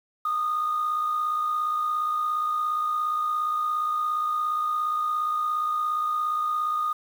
sine tone with amplitude modulation, 1230 Hz, D#6, 20 cents flat, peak -20 dBFS, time 0.25-6.93 s, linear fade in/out 5 ms, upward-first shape sine, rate 57.2 Hz, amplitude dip 45%, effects tanh soft clip ceiling -19 dBFS + 8-bit

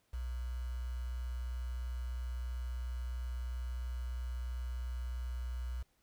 sine tone with quantisation, 61.5 Hz, B1, 7 cents flat, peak -36 dBFS, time 0.13-5.83 s, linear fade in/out 10 ms, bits 9, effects pink hiss -75 dBFS RMS until 6.02 s

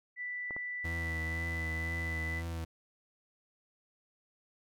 sine tone with pitch glide, 1975.5 to 1993.8 Hz, B6 to B6, 0 to +16 cents, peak -36 dBFS, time 0.16-2.43 s, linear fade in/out 50 ms, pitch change +16 cents, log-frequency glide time 1.2-1.46 s
clicks, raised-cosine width 1 ms, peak -30 dBFS, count 2, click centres 0.508 / 0.565 s
40% pulse tone with vibrato, 82.3 Hz, E2, 2 cents flat, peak -35 dBFS, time 0.84-2.65 s, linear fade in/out 10 ms, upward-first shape triangle, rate 2 Hz, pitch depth 38 cents each way
effects none

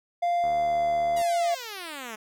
triangle tone with pitch glide, 696 to 688 Hz, F5 to F5, -6 to -26 cents, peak -20 dBFS, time 0.22-1.55 s, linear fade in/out 10 ms, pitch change -20 cents, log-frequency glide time 0.36-0.85 s
click train, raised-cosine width 1 ms, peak -28 dBFS, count 60, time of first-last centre 0.44-1.214 s, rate 76.2 Hz
5% pulse exponential sweep, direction down, 988 to 210 Hz, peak -24 dBFS, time 1.16-2.16 s, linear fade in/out 10 ms
effects none

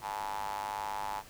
square tone with high-pass filter, 50.8 Hz, G#1, 38 cents flat, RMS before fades -37 dBFS, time 0.01-1.23 s, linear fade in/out 50 ms, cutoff 880 Hz, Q 7.7, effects pink hiss -53 dBFS RMS until 1.29 s

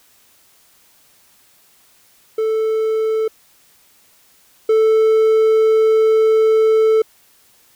triangle tone pair in turn, 440 / 440 Hz, A4 / A4, 0 / 0 cents, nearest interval unison, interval 0 cents, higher neither, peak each -13 / -8 dBFS, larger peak second, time 2.38-3.28 / 4.69-7.02 s, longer second, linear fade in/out 5 ms, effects white hiss -53 dBFS RMS until 7.75 s

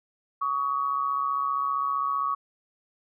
sine tone pair together, 1126 / 1261.3 Hz, C#6 / D#6, +27 / +23 cents, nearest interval major second, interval 196 cents, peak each -25 / -31 dBFS, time 0.41-2.35 s, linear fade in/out 10 ms, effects none

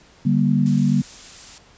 sine chord, G minor, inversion second, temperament equal with one note detuned, 146.83 / 196 / 237.7 Hz, D3 / G3 / Bb3, 0 / 0 / +34 cents, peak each -19 dBFS, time 0.25-1.02 s, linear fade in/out 10 ms
blue noise, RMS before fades -36 dBFS, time 0.66-1.58 s, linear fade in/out 0 ms
effects pink hiss -51 dBFS RMS until 1.77 s + resampled to 16000 Hz

